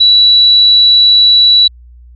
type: tone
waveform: sine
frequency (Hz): 3934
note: B7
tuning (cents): -7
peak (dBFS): -3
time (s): 0-1.68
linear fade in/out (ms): 10
effects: added 60 Hz sine -34 dBFS peak until 2.15 s